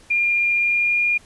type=tone with pitch glide; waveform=sine; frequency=2405 to 2419 Hz; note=D7 to D#7; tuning=+41 to -49 cents; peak=-16 dBFS; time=0.1-1.18 s; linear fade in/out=10 ms; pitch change=+10 cents; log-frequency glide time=0.57-0.98 s; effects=pink hiss -50 dBFS RMS until 1.25 s + resampled to 24000 Hz